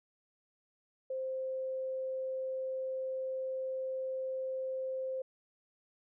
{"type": "tone", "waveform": "sine", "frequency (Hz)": 523.3, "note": "C5", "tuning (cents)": 0, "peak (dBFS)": -34, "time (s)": [1.1, 5.22], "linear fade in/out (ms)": 5, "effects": []}